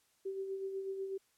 sine tone with tremolo, 386.9 Hz, G4, 23 cents flat, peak -35 dBFS, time 0.25-1.18 s, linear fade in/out 10 ms, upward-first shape sine, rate 8.1 Hz, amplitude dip 45%, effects white hiss -73 dBFS RMS until 1.37 s + low-pass 12000 Hz 12 dB/octave

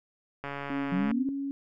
click train, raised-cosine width 0.5 ms, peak -21 dBFS, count 96, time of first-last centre 0.44-1.114 s, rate 141 Hz
sine tone, 277.2 Hz, C#4, in tune, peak -30 dBFS, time 0.7-1.51 s, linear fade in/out 0 ms
sine exponential sweep, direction up, 174.61 to 281.6 Hz, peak -26 dBFS, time 0.92-1.29 s, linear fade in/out 2 ms
effects none

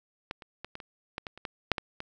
clicks, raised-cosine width 0.3 ms, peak -18 / -29 / -22 / -23 / -27 / -18 / -21 / -30 / -18 / -6 / -15 / -21 dBFS, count 12, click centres 0.311 / 0.422 / 0.646 / 0.754 / 0.802 / 1.181 / 1.268 / 1.376 / 1.452 / 1.717 / 1.782 / 2.004 s, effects none

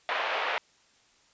pink band-pass noise, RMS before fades -30 dBFS, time 0.09-0.58 s, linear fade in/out 0 ms, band 580 to 3100 Hz, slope 24 dB/octave, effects white hiss -63 dBFS RMS until 1.33 s + resampled to 16000 Hz

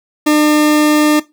40% pulse tone, 301.4 Hz, D4, 45 cents sharp, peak -7 dBFS, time 0.26-1.2 s, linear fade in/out 10 ms, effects noise-tail reverb RT60 0.2 s tail -17 dB re dry

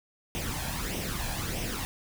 pink noise with flanger, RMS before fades -33 dBFS, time 0.35-1.85 s, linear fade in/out 0 ms, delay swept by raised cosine 0.34 to 1.24 ms, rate 1.6 Hz, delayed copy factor +0.6, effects none

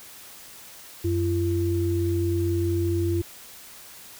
sine tone pair together, 92.48 / 340.8 Hz, F#2 / F4, 0 / -42 cents, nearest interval octave + major seventh, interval 2258 cents, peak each -24 dBFS, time 1.04-3.22 s, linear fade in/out 10 ms, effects white hiss -45 dBFS RMS until 4.19 s

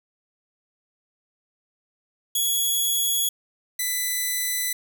5% pulse tone pair in turn, 3358 / 1996.7 Hz, G#7 / B6, +18 / +18 cents, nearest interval major sixth, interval 900 cents, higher first, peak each -13 dBFS, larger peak neither, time 2.35-3.29 / 3.79-4.73 s, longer neither, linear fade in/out 5 ms, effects none

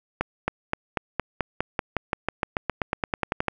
accelerating click train, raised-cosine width 0.5 ms, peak -8 dBFS, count 22, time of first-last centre 0.21-3.483 s, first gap 270 ms, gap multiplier 0.94, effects none

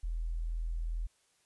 sine tone, 41.2 Hz, E1, in tune, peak -32 dBFS, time 0.03-1.07 s, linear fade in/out 10 ms, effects white hiss -71 dBFS RMS until 1.45 s + resampled to 24000 Hz

